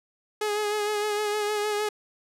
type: tone with vibrato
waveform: sawtooth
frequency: 419.1 Hz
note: G#4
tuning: 16 cents sharp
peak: -21 dBFS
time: 0.41-1.89 s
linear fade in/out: 5 ms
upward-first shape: sine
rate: 6.5 Hz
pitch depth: 29 cents each way
effects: low-pass 12000 Hz 12 dB/octave

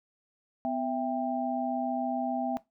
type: tone cluster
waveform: sine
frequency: 252 / 663 / 790 Hz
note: B3 / E5 / G5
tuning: +35 / +10 / +13 cents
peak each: -32 / -32 / -32 dBFS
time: 0.65-2.57 s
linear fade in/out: 0 ms
effects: noise-tail reverb RT60 0.2 s tail -19 dB re dry

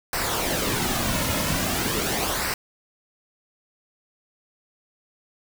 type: noise with flanger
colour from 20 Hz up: pink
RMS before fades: -25 dBFS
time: 0.13-2.54 s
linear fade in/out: 2 ms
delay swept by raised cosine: 0.29 to 2.59 ms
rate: 0.42 Hz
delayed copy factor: -0.55
effects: none

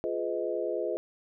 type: chord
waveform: sine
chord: F half-diminished seventh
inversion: none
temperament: just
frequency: 349.2 / 419.1 / 502.9 / 628.6 Hz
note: F4 / Ab4 / Cb5 / Eb5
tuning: 0 / +16 / +31 / +18 cents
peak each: -34 dBFS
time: 0.04-0.97 s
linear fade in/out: 0 ms
effects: none

